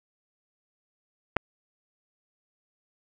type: clicks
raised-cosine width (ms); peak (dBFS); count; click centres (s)
0.5; -30 / -6; 2; 1.364 / 1.367
effects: none